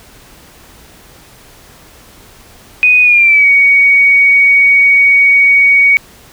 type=tone with pitch glide; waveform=sine; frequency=2489 to 2243 Hz; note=D#7 to C#7; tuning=0 to +20 cents; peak=-4 dBFS; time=2.83-5.97 s; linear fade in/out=0 ms; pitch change=-180 cents; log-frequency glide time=3.02-3.48 s; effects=pink hiss -40 dBFS RMS until 6.32 s